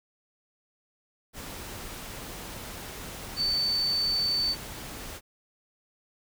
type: tone in noise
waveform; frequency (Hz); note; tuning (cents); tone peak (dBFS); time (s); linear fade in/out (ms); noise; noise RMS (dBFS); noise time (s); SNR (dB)
sine; 4534; C#8; +38; -24; 3.36-4.56; 50; pink; -40; 1.33-5.21; +13
effects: none